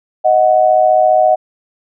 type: tone pair together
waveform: sine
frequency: 625.3 / 740 Hz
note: D#5 / F#5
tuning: +8 / 0 cents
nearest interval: minor third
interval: 292 cents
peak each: -10 dBFS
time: 0.24-1.36 s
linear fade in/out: 20 ms
effects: none